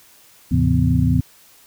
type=tone cluster; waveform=sine; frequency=77.1 / 106.2 / 131 / 166.2 / 251.7 Hz; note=D#2 / G#2 / C3 / E3 / B3; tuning=-15 / +39 / +2 / +15 / +33 cents; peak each=-20 dBFS; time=0.51-1.21 s; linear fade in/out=10 ms; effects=white hiss -50 dBFS RMS until 1.66 s